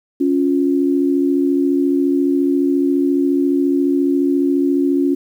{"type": "tone pair together", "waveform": "sine", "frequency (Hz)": [278.5, 352.9], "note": ["C#4", "F4"], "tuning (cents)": [8, 18], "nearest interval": "major third", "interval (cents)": 410, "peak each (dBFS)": [-14, -18], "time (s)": [0.2, 5.15], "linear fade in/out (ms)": 10, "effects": ["8-bit"]}